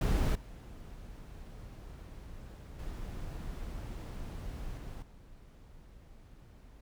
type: noise with level steps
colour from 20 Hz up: brown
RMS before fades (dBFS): -28 / -47 / -41 / -43 / -54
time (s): 0.01-6.81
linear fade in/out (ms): 5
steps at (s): 0.35 / 2.79 / 4.77 / 5.02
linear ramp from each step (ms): 5
effects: none